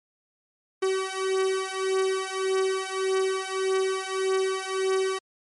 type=beating tone pair; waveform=45% pulse; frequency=380 / 381.7 Hz; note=F#4 / G4; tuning=+46 / -46 cents; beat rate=1.7 Hz; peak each=-27 dBFS; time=0.82-5.19 s; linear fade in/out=10 ms; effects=MP3 48 kbps